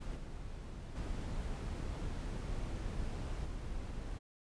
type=noise with level steps; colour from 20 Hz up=brown; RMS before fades=-41 / -45 / -39 / -42 dBFS; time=0-4.19 s; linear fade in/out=20 ms; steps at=0.15 / 0.95 / 3.44 s; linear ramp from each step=20 ms; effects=resampled to 22050 Hz